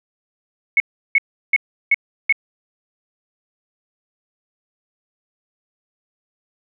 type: tone bursts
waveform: sine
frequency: 2200 Hz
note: C#7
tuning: 14 cents flat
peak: -10 dBFS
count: 5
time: 0.77-2.325 s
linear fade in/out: 2 ms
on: 31 ms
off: 350 ms
effects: none